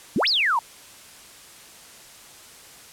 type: exponential two-way sweep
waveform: sine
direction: up then down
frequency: 167.6 to 5430 to 874 Hz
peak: -18 dBFS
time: 0.16-0.59 s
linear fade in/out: 2 ms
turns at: 0.28 s
effects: white hiss -46 dBFS RMS until 2.92 s + low-pass 11000 Hz 12 dB/octave